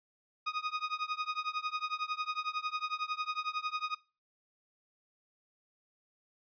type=tone with tremolo; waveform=sawtooth; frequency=1245 Hz; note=D#6; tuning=1 cent sharp; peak=-26 dBFS; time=0.46-3.95 s; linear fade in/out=10 ms; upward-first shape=triangle; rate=11 Hz; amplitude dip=100%; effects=noise-tail reverb RT60 0.3 s tail -21 dB re dry + resampled to 11025 Hz